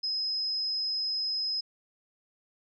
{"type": "tone", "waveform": "sine", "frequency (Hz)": 5090, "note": "D#8", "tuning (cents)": 39, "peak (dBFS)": -28, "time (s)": [0.03, 1.61], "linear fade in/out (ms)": 10, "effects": []}